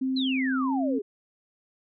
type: tone with pitch glide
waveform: sine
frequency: 262.2 to 268 Hz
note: C4 to C4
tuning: +4 to +42 cents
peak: -24 dBFS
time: 0.01-0.99 s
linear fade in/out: 10 ms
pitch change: +38 cents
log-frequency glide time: 0.63-0.71 s
type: exponential sweep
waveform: sine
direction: down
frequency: 4210 to 390.1 Hz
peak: -29 dBFS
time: 0.16-1.02 s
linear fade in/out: 10 ms
effects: none